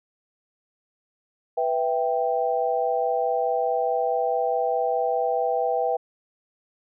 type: chord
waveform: sine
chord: E minor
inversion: second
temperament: equal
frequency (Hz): 493.9 / 659.3 / 784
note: B4 / E5 / G5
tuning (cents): 0 / 0 / 0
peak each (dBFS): -25 / -26 / -25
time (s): 1.57-5.97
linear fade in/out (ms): 10
effects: none